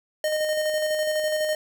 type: tone with tremolo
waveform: square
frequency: 615 Hz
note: D#5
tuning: 20 cents flat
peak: -22 dBFS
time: 0.24-1.55 s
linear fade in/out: 2 ms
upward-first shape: square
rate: 12 Hz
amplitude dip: 30%
effects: none